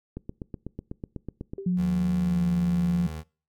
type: click train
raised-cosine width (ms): 3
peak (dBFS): -21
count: 12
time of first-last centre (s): 0.17-1.535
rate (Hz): 8.06
type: tone with exponential decay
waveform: sine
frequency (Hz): 391.5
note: G4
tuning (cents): -2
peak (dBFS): -30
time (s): 1.58-1.84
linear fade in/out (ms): 2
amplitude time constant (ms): 56
type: tone with pitch glide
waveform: sine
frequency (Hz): 180.1 to 175.68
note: F#3 to F3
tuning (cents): -46 to +11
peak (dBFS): -21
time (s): 1.66-3.07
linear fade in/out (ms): 5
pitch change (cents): -43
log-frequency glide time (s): 2.18-2.4
type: tone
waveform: 25% pulse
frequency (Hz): 78.3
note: D#2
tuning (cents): +11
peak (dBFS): -30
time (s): 1.76-3.24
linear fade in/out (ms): 50
effects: noise-tail reverb RT60 0.4 s tail -24 dB re dry